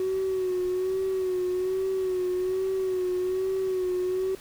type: tone with vibrato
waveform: triangle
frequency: 372.2 Hz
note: F#4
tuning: 10 cents sharp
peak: -21 dBFS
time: 0-4.35 s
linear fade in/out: 2 ms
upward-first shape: sine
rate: 1.2 Hz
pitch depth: 42 cents each way
effects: tanh soft clip ceiling -21 dBFS + pink hiss -48 dBFS RMS until 4.4 s